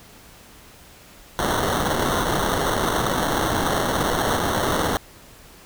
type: noise with sample-and-hold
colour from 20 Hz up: white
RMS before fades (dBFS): -22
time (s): 1.39-4.97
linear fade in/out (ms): 0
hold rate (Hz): 2450
effects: pink hiss -47 dBFS RMS until 5.65 s